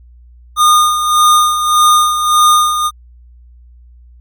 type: tone with tremolo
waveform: square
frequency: 1221 Hz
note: D#6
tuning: 33 cents flat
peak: -6 dBFS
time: 0.56-2.91 s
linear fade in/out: 50 ms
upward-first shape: sine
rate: 1.7 Hz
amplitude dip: 60%
effects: added 60 Hz sine -38 dBFS peak until 4.2 s + Opus 48 kbps